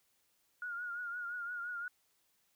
sine tone with vibrato, 1429 Hz, F6, 39 cents sharp, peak -38 dBFS, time 0.62-1.88 s, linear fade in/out 2 ms, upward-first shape triangle, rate 5.8 Hz, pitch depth 61 cents each way, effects white hiss -75 dBFS RMS until 2.55 s

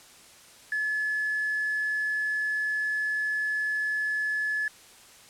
sine tone with hard clipping, 1716 Hz, A6, 44 cents flat, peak -26 dBFS, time 0.72-4.68 s, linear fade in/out 2 ms, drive 1 dB, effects white hiss -52 dBFS RMS until 5.29 s + low-pass 10000 Hz 12 dB/octave

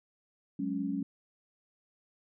sine chord, F# suspended second, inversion none, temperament equal, 185 / 207.7 / 277.2 Hz, F#3 / G#3 / C#4, 0 / 0 / 0 cents, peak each -37 / -36 / -33 dBFS, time 0.59-1.03 s, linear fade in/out 5 ms, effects none

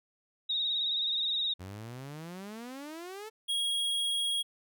sine tone with vibrato, 3748 Hz, A#7, 9 cents sharp, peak -28 dBFS, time 0.49-1.54 s, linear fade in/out 10 ms, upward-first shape sine, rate 19 Hz, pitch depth 53 cents each way
sawtooth exponential sweep, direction up, 88.7 to 448.5 Hz, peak -37 dBFS, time 1.59-3.3 s, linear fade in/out 20 ms
square tone, 3295 Hz, G#7, 14 cents flat, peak -29 dBFS, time 3.48-4.43 s, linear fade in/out 20 ms
effects none

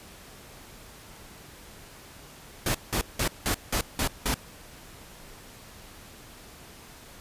pink noise bursts, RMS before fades -26 dBFS, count 7, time 2.66-4.342 s, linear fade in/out 2 ms, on 86 ms, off 180 ms, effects pink hiss -48 dBFS RMS until 7.2 s + resampled to 32000 Hz

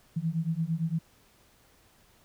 sine beating tone pair, 159 / 167.8 Hz, D#3 / E3, +38 / +31 cents, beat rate 8.8 Hz, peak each -30 dBFS, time 0.16-0.99 s, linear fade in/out 10 ms, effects pink hiss -62 dBFS RMS until 2.24 s

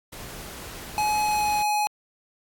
pink noise, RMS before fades -39 dBFS, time 0.12-1.63 s, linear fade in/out 10 ms
square tone with pitch glide, 845 to 839.2 Hz, G#5 to G#5, +30 to +18 cents, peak -22 dBFS, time 0.98-1.87 s, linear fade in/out 0 ms, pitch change -12 cents, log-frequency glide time 1.25-1.48 s
effects AAC 64 kbps

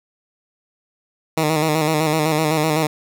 10% pulse tone with vibrato, 155.56 Hz, D#3, in tune, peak -8 dBFS, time 1.37-2.87 s, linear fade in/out 5 ms, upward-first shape square, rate 7.9 Hz, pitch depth 46 cents each way, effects none

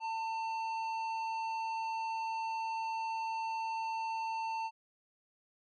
sine tone with tanh clipping, 897 Hz, A5, 33 cents sharp, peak -36 dBFS, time 0-4.71 s, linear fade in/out 50 ms, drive 12 dB, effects low-pass 6000 Hz 12 dB/octave

